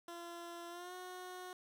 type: tone with pitch glide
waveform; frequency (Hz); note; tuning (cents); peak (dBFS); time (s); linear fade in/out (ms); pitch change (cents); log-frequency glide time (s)
15% pulse; 342.5 to 365; F4 to F#4; -34 to -24; -40; 0.08-1.53; 2; +110; 0.69-0.94
effects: none